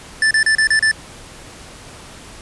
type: tone bursts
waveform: square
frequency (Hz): 1760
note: A6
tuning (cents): 0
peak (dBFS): -12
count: 6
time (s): 0.22-0.914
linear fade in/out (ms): 2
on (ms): 89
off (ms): 32
effects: pink hiss -38 dBFS RMS until 2.41 s + resampled to 24000 Hz